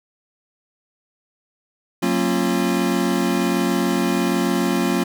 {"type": "tone cluster", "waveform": "square", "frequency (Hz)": [183.8, 230.3, 271.6, 349], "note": ["F#3", "A#3", "C#4", "F4"], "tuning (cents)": [-11, -21, -35, -1], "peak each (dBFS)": -24, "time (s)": [2.02, 5.04], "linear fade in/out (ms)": 10, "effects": []}